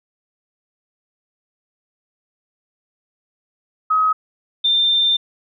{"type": "tone pair in turn", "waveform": "sine", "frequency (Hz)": [1269, 3589], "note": ["D#6", "A7"], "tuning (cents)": [34, 34], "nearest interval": "octave + tritone", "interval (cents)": 1800, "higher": "second", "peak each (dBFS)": -13, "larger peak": "neither", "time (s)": [[3.9, 4.13], [4.64, 5.17]], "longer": "second", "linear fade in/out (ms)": 10, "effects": []}